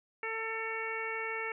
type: harmonic tone with a mistuned harmonic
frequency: 446.9 Hz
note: A4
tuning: 27 cents sharp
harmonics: 1 / 2 / 3 / 4 / 5 / 6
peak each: -40 / -43 / -42 / -41 / -38 / -46 dBFS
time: 0.23-1.52 s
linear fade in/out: 2 ms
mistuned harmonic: 6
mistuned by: +31 cents
effects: none